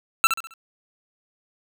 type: tone with echo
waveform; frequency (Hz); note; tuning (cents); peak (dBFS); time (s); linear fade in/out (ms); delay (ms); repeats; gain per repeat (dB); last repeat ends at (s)
25% pulse; 1339; E6; +27; -9; 0.24-0.27; 0; 67; 4; -8; 0.538
effects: none